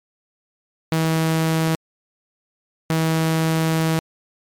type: tone bursts at uneven times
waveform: sawtooth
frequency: 161.1 Hz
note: E3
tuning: 39 cents flat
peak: -13 dBFS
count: 2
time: 0.92-1.75 / 2.9-3.99 s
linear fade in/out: 0 ms
effects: MP3 96 kbps